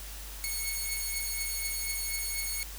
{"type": "beating tone pair", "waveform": "5% pulse", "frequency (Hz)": [2200, 2204.1], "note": ["C#7", "C#7"], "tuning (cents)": [-14, -10], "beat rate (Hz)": 4.1, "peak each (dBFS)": [-23, -27], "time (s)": [0.44, 2.63], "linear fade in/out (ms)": 0, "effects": ["added 50 Hz sine -42 dBFS peak until 2.78 s", "white hiss -45 dBFS RMS until 2.78 s"]}